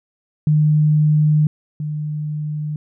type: tone pair in turn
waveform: sine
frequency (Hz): 151.9 / 151.03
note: D#3 / D3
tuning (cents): -41 / +49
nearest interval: unison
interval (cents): 10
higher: first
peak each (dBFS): -11 / -21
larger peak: first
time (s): 0.47-1.47 / 1.8-2.76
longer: first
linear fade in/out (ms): 2
effects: none